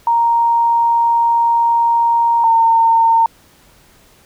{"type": "tone pair in turn", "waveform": "sine", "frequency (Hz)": [932.3, 912.1], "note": ["A#5", "A#5"], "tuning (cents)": [0, -38], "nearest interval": "unison", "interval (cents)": 38, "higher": "first", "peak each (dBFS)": [-10, -8], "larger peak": "second", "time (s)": [[0.07, 2.44], [2.44, 3.26]], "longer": "first", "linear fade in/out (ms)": 2, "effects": ["pink hiss -49 dBFS RMS until 4.25 s"]}